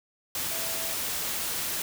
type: tone in noise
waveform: sine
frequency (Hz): 659.3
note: E5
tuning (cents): 0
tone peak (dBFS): -42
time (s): 0.51-0.94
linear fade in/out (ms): 2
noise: white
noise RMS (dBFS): -31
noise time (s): 0.35-1.82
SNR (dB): -14
effects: none